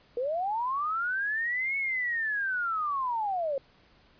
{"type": "linear two-way sweep", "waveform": "sine", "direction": "up then down", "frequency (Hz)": [465.3, 2217, 527], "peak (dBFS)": -27, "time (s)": [0.17, 3.58], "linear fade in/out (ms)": 2, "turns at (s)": 1.77, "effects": ["pink hiss -61 dBFS RMS until 4.19 s", "resampled to 11025 Hz"]}